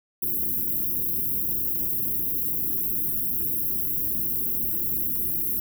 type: band-stop noise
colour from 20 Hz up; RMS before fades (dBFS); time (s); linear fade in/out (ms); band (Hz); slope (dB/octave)
white; -26; 0.22-5.6; 5; 380 to 12000; 48
effects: none